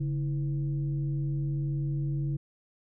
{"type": "tone with frequency modulation", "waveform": "sine", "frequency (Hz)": 142.1, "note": "C#3", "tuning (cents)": 43, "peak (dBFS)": -27, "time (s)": [0, 2.37], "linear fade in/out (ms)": 10, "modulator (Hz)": 183, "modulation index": 0.47, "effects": []}